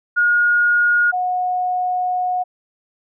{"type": "tone pair in turn", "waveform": "sine", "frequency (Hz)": [1435, 728.4], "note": ["F6", "F#5"], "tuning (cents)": [47, -27], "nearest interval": "octave", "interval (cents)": 1174, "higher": "first", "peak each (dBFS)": [-12, -17], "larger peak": "first", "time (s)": [[0.16, 1.12], [1.12, 2.44]], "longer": "second", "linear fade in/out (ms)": 20, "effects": []}